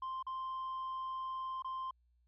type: tone with dropouts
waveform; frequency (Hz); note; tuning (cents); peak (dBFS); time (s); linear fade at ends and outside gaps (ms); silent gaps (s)
sine; 1046.5; C6; 0; -35; 0.02-1.91; 5; 0.227-0.266 / 1.623-1.645
effects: tanh soft clip ceiling -37 dBFS + added 60 Hz sine -69 dBFS peak until 2.27 s